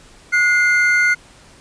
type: tone pair together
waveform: triangle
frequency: 1450.6 / 2093 Hz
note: F#6 / C7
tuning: -35 / 0 cents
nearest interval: tritone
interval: 635 cents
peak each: -13 dBFS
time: 0.32-1.15 s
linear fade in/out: 20 ms
effects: pink hiss -46 dBFS RMS until 1.6 s + resampled to 22050 Hz